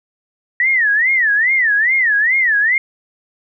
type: tone with vibrato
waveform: sine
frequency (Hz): 1878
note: A#6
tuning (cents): +12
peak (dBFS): -11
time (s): 0.6-2.78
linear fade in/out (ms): 2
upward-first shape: sine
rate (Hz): 2.4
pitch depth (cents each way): 230
effects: none